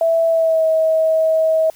sine tone with pitch glide, 659.3 to 639.8 Hz, E5 to D#5, 0 to +48 cents, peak -12 dBFS, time 0.01-1.7 s, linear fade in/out 2 ms, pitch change -52 cents, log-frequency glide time 0.28-0.65 s, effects white hiss -48 dBFS RMS until 1.75 s

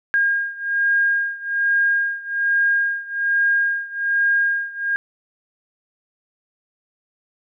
sine beating tone pair, 1619 / 1620.2 Hz, G#6 / G#6, -45 / -43 cents, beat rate 1.2 Hz, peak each -19 / -21 dBFS, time 0.14-4.96 s, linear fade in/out 0 ms, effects none

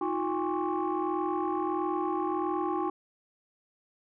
sine tone cluster, 317.5 / 359 / 810 / 1076 / 1144 Hz, D#4 / F4 / G#5 / C6 / D6, +35 / +48 / -43 / +48 / -46 cents, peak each -32 / -31 / -33 / -35 / -37 dBFS, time 0.01-2.9 s, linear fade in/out 5 ms, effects tanh soft clip ceiling -20 dBFS

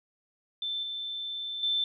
sine tone with level steps, 3541 Hz, A7, 10 cents sharp, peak -30 / -33 / -25 dBFS, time 0.62-1.84 s, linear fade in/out 2 ms, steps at 0.83 / 1.63 s, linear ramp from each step 2 ms, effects none

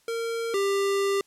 square tone pair in turn, 460 / 396.2 Hz, A#4 / G4, -23 / +18 cents, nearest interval minor third, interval 259 cents, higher first, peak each -28 / -23 dBFS, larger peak second, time 0.08-0.54 / 0.54-1.21 s, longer second, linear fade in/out 2 ms, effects white hiss -64 dBFS RMS until 1.26 s + low-pass 11000 Hz 12 dB/octave

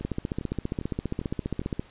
two click trains, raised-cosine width 3 ms, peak -15 / -22 dBFS, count 27 / 5, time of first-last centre 0.05-1.795 / 0.01-1.616 s, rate 14.9 / 2.49 Hz, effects pink hiss -54 dBFS RMS until 1.9 s + resampled to 8000 Hz

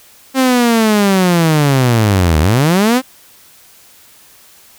sawtooth linear two-way sweep, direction down then up, 267 to 73.8 to 267 Hz, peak -5 dBFS, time 0.34-3.02 s, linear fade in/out 50 ms, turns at 2.4 s, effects white hiss -44 dBFS RMS until 4.78 s

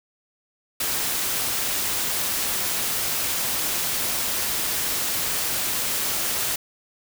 white noise, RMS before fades -25 dBFS, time 0.8-6.56 s, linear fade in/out 5 ms, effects none

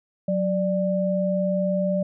sine tone pair together, 185 / 591.1 Hz, F#3 / D5, 0 / +11 cents, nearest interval octave + minor sixth, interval 2011 cents, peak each -23 dBFS, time 0.28-2.03 s, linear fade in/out 5 ms, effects none

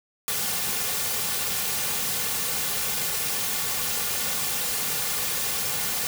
white noise with comb filter, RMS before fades -27 dBFS, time 0.28-6.07 s, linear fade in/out 0 ms, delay 3.1 ms, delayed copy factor -0.65, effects none

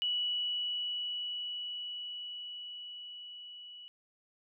sine tone with level ramp, 2943 Hz, F#7, 10 cents flat, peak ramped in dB -29 to -47 dBFS, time 0.02-3.88 s, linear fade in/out 0 ms, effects none

